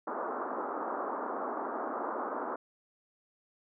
white band-pass noise, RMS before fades -36 dBFS, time 0.07-2.56 s, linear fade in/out 5 ms, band 240 to 1300 Hz, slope 48 dB/octave, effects none

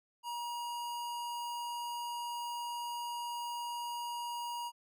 square tone, 953 Hz, A#5, 38 cents sharp, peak -38 dBFS, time 0.23-4.72 s, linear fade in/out 50 ms, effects none

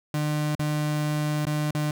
35% pulse tone with dropouts, 150.4 Hz, D3, 42 cents sharp, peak -22 dBFS, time 0.14-1.91 s, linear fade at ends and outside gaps 2 ms, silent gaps 0.552-0.594 / 1.453-1.468 / 1.709-1.749 s, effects none

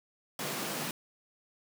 pink high-pass noise, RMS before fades -36 dBFS, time 0.39-0.91 s, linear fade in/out 2 ms, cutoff 140 Hz, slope 48 dB/octave, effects none

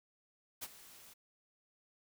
white noise with ADSR envelope, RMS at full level -41 dBFS, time 0.61-1.14 s, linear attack 20 ms, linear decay 41 ms, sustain -16 dB, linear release 14 ms, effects none

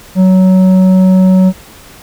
sine tone with tanh clipping, 186.6 Hz, F#3, 15 cents sharp, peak -5 dBFS, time 0.15-1.53 s, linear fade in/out 50 ms, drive 8 dB, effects pink hiss -36 dBFS RMS until 2.02 s

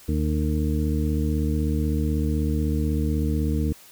harmonic tone, 76.1 Hz, D#2, 38 cents flat, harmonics 1 / 2 / 3 / 4 / 6, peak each -23 / -28 / -28 / -29 / -34 dBFS, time 0.08-3.73 s, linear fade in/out 10 ms, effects white hiss -49 dBFS RMS until 3.91 s

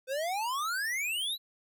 square exponential sweep, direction up, 503 to 4069 Hz, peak -31 dBFS, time 0.07-1.38 s, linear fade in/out 50 ms, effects none

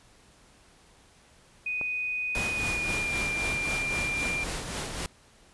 sine tone with pitch glide, 2489 to 2386 Hz, D#7 to D7, 0 to +27 cents, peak -28 dBFS, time 1.66-4.44 s, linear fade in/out 5 ms, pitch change -73 cents, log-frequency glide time 2.49-3.15 s
click, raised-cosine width 1 ms, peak -24 dBFS, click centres 1.813 s
pink noise with tremolo, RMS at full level -32 dBFS, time 2.35-5.06 s, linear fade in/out 0 ms, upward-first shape sine, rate 3.8 Hz, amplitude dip 45%
effects pink hiss -58 dBFS RMS until 5.53 s + resampled to 24000 Hz

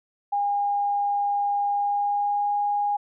sine tone with pitch glide, 812 to 820 Hz, G#5 to G#5, -39 to -22 cents, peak -21 dBFS, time 0.32-2.97 s, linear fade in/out 10 ms, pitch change +17 cents, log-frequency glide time 1.69-2.54 s, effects none

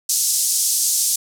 pink band-pass noise, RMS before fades -19 dBFS, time 0.09-1.16 s, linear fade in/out 5 ms, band 5600 to 12000 Hz, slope 24 dB/octave, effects none

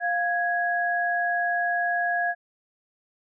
sine tone pair together, 700.7 / 1661.2 Hz, F5 / G#6, +6 / 0 cents, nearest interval octave + minor third, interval 1494 cents, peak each -25 dBFS, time 0-2.35 s, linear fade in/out 50 ms, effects none

